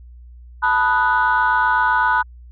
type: chord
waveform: sine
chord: B dominant seventh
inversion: third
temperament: equal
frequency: 880 / 987.8 / 1244.5 / 1480 Hz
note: A5 / B5 / D#6 / F#6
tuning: 0 / 0 / 0 / 0 cents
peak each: -20 / -17 / -23 / -17 dBFS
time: 0.62-2.23 s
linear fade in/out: 20 ms
effects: tanh soft clip ceiling -7 dBFS + added 60 Hz sine -38 dBFS peak until 2.51 s